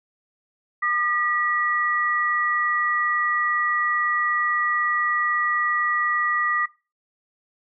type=tone pair together; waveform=sine; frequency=1211.7 / 1934 Hz; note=D#6 / B6; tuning=-46 / -37 cents; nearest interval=minor sixth; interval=809 cents; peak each=-23 dBFS; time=0.82-6.66 s; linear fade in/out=10 ms; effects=noise-tail reverb RT60 0.3 s tail -19 dB re dry